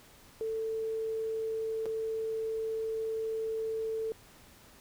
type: tone with dropouts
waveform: sine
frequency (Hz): 444.2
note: A4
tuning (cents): +16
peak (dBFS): -31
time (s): 0.41-4.12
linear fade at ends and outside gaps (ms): 0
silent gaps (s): 1.857-1.863
effects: pink hiss -57 dBFS RMS until 4.8 s

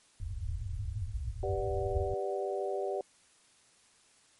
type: low-pass noise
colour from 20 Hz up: white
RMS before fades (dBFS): -36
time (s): 0.2-2.14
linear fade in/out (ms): 2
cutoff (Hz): 110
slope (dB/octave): 96
type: chord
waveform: sine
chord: G major seventh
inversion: none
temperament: equal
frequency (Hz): 392 / 493.9 / 587.3 / 740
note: G4 / B4 / D5 / F#5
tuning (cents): 0 / 0 / 0 / 0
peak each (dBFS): -34 / -39 / -37 / -39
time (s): 1.43-3.01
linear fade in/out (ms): 2
effects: white hiss -64 dBFS RMS until 4.39 s + MP3 48 kbps

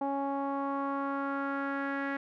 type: tone with low-pass filter sweep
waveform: sawtooth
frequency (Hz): 277.2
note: C#4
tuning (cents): 0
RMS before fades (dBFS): -33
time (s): 0.01-2.17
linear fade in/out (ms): 5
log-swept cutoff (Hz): 840 to 1800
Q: 3.8
effects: none

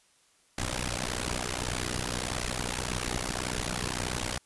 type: noise with amplitude modulation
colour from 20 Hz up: pink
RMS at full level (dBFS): -28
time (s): 0.58-4.38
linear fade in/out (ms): 5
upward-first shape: sine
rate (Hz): 61.7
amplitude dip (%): 100
effects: white hiss -65 dBFS RMS until 4.45 s + resampled to 24000 Hz

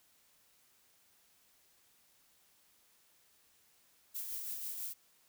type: noise with tremolo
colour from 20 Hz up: violet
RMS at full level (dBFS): -40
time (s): 4.14-4.94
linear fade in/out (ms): 20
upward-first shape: sine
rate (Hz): 6.1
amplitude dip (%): 35
effects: white hiss -69 dBFS RMS until 5.28 s

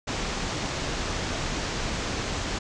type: low-pass noise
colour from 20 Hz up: pink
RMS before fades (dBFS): -30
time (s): 0.07-2.59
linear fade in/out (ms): 10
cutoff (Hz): 7300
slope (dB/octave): 48
effects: none

